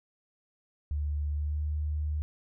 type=tone with pitch glide; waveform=sine; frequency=73.7 to 75.42 Hz; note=D2 to D2; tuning=+7 to +47 cents; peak=-28 dBFS; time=0.91-2.22 s; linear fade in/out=0 ms; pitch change=+40 cents; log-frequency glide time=1.32-1.64 s; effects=none